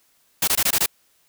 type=noise bursts; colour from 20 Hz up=white; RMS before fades=-19 dBFS; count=6; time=0.42-0.861 s; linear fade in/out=5 ms; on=56 ms; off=21 ms; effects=white hiss -62 dBFS RMS until 1.28 s